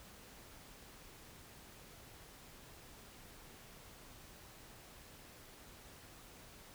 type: silence
effects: pink hiss -57 dBFS RMS until 6.74 s